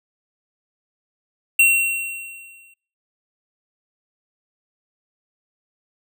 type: tone with exponential decay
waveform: square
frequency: 2731 Hz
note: F7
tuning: 39 cents flat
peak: -10 dBFS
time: 1.59-2.74 s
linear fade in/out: 5 ms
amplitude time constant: 250 ms
effects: noise-tail reverb RT60 0.5 s tail -25 dB re dry